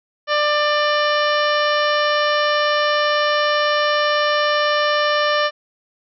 harmonic tone with a mistuned harmonic, 594 Hz, D5, 20 cents sharp, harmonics 1 / 2 / 3 / 4 / 5 / 6 / 7 / 8 / 9, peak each -19 / -20 / -22 / -30 / -26 / -32 / -32 / -35 / -31 dBFS, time 0.27-5.51 s, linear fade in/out 50 ms, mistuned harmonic 9, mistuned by +46 cents, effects none

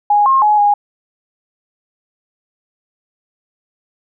sine tone with pitch steps, 827 / 1070 / 842 / 822 Hz, G#5 / C6 / G#5 / G#5, -8 / +38 / +24 / -18 cents, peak -8 dBFS, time 0.1-0.74 s, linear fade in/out 5 ms, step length 160 ms, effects none

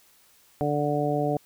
harmonic tone, 146.83 Hz, D3, in tune, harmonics 1 / 2 / 3 / 4 / 5, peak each -29 / -29 / -29 / -29 / -29 dBFS, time 0.61-1.37 s, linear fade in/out 0 ms, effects white hiss -59 dBFS RMS until 1.45 s

